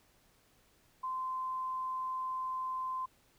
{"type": "tone", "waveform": "sine", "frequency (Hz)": 1035, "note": "C6", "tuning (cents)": -19, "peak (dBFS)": -34, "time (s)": [1.03, 3.06], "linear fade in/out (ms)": 10, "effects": ["pink hiss -68 dBFS RMS until 3.38 s"]}